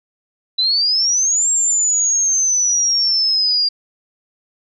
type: exponential two-way sweep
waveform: sine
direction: up then down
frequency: 3951 to 7510 to 4777 Hz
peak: -13 dBFS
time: 0.58-3.69 s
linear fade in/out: 10 ms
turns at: 1.49 s
effects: none